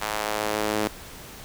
sawtooth tone with high-pass filter sweep, 106.4 Hz, G#2, 42 cents sharp, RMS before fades -27 dBFS, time 0.01-0.88 s, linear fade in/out 10 ms, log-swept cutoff 880 to 310 Hz, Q 1.1, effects pink hiss -42 dBFS RMS until 1.44 s

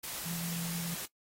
sine tone in noise, 170 Hz, F3, 46 cents flat, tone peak -36 dBFS, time 0.25-0.95 s, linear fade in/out 10 ms, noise white, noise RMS -40 dBFS, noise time 0.03-1.06 s, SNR +1 dB, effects noise-tail reverb RT60 0.1 s tail -19 dB re dry + AAC 48 kbps

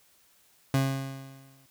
30% pulse tone with exponential decay, 135.1 Hz, C#3, 44 cents flat, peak -18 dBFS, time 0.74-1.66 s, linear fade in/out 2 ms, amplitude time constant 200 ms, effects white hiss -63 dBFS RMS until 1.7 s

